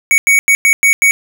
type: tone bursts at uneven times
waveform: square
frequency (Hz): 2238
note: C#7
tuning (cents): +16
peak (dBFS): -7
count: 6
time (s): 0.11-0.18 / 0.27-0.39 / 0.48-0.55 / 0.65-0.73 / 0.83-0.93 / 1.02-1.11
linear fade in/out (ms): 0
effects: none